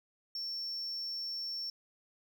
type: tone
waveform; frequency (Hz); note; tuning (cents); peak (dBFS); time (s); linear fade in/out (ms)
triangle; 5440; F8; -46; -35; 0.35-1.7; 2
effects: none

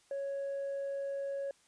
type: tone with tanh clipping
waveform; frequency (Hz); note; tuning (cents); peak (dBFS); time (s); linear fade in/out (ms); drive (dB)
sine; 554.4; C#5; 0; -35; 0.11-1.51; 2; 1
effects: white hiss -67 dBFS RMS until 1.67 s + resampled to 22050 Hz

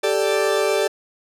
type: chord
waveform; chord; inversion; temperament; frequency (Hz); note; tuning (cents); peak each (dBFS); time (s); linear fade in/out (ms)
40% pulse; G suspended second; none; equal; 392 / 440 / 587.3; G4 / A4 / D5; 0 / 0 / 0; -21; 0.03-0.88; 10
effects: low-pass 12000 Hz 12 dB/octave

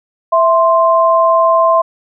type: tone pair together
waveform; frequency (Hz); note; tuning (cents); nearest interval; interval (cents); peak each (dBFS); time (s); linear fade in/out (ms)
sine; 659.3 / 1046.6; E5 / C6; 0 / 0; minor sixth; 800; -10; 0.32-1.82; 10
effects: none

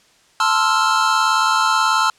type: chord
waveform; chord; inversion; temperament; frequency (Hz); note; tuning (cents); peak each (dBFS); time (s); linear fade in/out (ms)
square; F major seventh; first; equal; 880 / 1046.5 / 1318.5 / 1396.9; A5 / C6 / E6 / F6; 0 / 0 / 0 / 0; -21 / -21 / -19 / -21; 0.4-2.1; 2
effects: white hiss -54 dBFS RMS until 2.18 s + low-pass 7000 Hz 12 dB/octave

